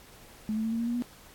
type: tone with pitch steps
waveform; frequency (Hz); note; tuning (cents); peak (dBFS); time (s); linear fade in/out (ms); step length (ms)
sine; 215.6 / 219.9 / 224.2 / 228.7 / 233.2 / 237.8 / 242.6; A3 / A3 / A3 / A#3 / A#3 / A#3 / B3; -35 / -1 / +33 / -33 / +1 / +35 / -31; -27; 0.49-1.022; 0; 76
effects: pink hiss -53 dBFS RMS until 1.34 s + AAC 64 kbps